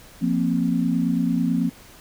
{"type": "chord", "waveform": "sine", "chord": "F suspended fourth", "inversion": "none", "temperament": "just", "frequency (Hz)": [174.61, 232.8, 261.9], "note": ["F3", "Bb3", "C4"], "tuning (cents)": [0, -2, 2], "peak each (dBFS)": -23, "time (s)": [0.21, 1.7], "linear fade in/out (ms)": 20, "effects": ["pink hiss -47 dBFS RMS until 2 s"]}